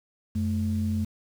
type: tone pair together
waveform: sine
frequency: 90.9 / 216.2 Hz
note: F#2 / A3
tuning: -30 / -30 cents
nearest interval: octave + minor third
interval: 1500 cents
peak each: -26 dBFS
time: 0.35-1.05 s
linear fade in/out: 10 ms
effects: tanh soft clip ceiling -17 dBFS + 8-bit